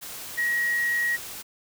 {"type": "tone in noise", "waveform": "sine", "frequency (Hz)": 1900, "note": "A#6", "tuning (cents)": 33, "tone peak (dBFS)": -22, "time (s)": [0.37, 1.17], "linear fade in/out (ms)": 20, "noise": "white", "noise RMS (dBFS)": -38, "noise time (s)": [0.01, 1.43], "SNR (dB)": 13, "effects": []}